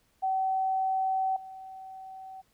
sine tone with level steps, 762 Hz, G5, 49 cents flat, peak -25 / -41 dBFS, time 0.22-2.42 s, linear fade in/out 20 ms, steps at 1.36 s, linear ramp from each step 5 ms, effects pink hiss -69 dBFS RMS until 2.53 s

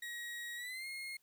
35% pulse tone with pitch glide, 1900 to 2145 Hz, A#6 to C7, +33 to +42 cents, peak -40 dBFS, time 0.02-1.17 s, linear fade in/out 5 ms, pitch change +209 cents, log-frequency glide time 0.56-0.87 s, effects white hiss -75 dBFS RMS until 1.22 s

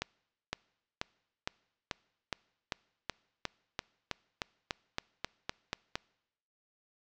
accelerating click train, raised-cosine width 0.2 ms, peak -15 dBFS, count 18, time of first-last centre 0.02-5.955 s, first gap 510 ms, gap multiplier 0.95, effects noise-tail reverb RT60 0.9 s tail -25 dB re dry + low-pass 6000 Hz 12 dB/octave

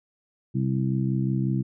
harmonic tone, 65.6 Hz, C2, 5 cents sharp, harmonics 2 / 3 / 4 / 5, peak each -24 / -27 / -34 / -32 dBFS, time 0.54-1.63 s, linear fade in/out 20 ms, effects none

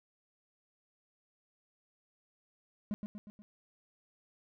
triangle tone with echo, 207.7 Hz, G#3, in tune, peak -30 dBFS, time 2.91-2.94 s, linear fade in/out 0 ms, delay 120 ms, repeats 4, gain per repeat -5 dB, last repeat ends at 3.42 s, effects none

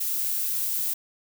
violet noise, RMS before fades -27 dBFS, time 0-0.94 s, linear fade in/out 10 ms, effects none

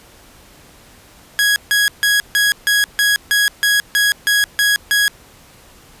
sawtooth tone bursts, 1661.2 Hz, G#6, in tune, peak -8 dBFS, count 12, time 1.39-5.08 s, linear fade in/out 0 ms, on 170 ms, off 150 ms, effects pink hiss -45 dBFS RMS until 6 s + resampled to 32000 Hz

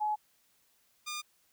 sine / 10% pulse tone pair in turn, 848 / 1209.9 Hz, G#5 / D#6, +36 / -49 cents, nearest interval tritone, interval 615 cents, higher second, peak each -28 dBFS, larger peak neither, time 0-0.16 / 1.06-1.22 s, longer neither, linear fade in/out 20 ms, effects white hiss -70 dBFS RMS until 1.52 s

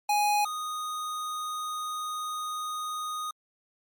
square tone pair in turn, 830.6 / 1240.2 Hz, G#5 / D#6, 0 / -6 cents, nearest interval perfect fifth, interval 694 cents, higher second, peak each -23 / -32 dBFS, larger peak first, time 0.09-0.45 / 0.45-3.31 s, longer second, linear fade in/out 5 ms, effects MP3 96 kbps

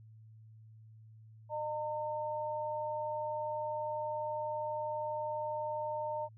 sine tone pair together, 607.4 / 910 Hz, D#5 / A#5, -42 / -42 cents, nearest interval perfect fifth, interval 700 cents, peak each -37 / -37 dBFS, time 1.49-6.29 s, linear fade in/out 50 ms, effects added 110 Hz sine -53 dBFS peak until 6.37 s

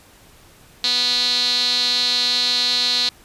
sawtooth tone with band-pass filter, 245.7 Hz, B3, 9 cents flat, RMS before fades -19 dBFS, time 0.84-3.09 s, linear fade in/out 2 ms, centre 4100 Hz, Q 9.3, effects pink hiss -49 dBFS RMS until 3.24 s + resampled to 32000 Hz

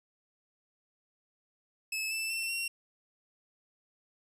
sawtooth tone with pitch steps, 2600 / 2645 / 2692 / 2739 Hz, E7 / E7 / E7 / F7, -24 / +5 / +36 / -34 cents, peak -29 dBFS, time 1.92-2.68 s, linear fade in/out 5 ms, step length 190 ms, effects resampled to 32000 Hz

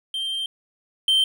triangle tone pair in turn, 3154 / 3125 Hz, G7 / G7, +10 / -6 cents, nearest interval unison, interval 16 cents, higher first, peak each -23 / -14 dBFS, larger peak second, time 0.14-0.46 / 1.08-1.24 s, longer first, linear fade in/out 2 ms, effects none

